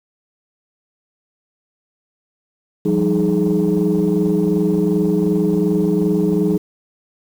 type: tone cluster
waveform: sine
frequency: 172.2 / 194.9 / 310.5 / 419.8 Hz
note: F3 / G3 / D#4 / G#4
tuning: -24 / -10 / -3 / +19 cents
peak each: -18 dBFS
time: 2.85-6.58 s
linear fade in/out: 10 ms
effects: tanh soft clip ceiling -8 dBFS + 7-bit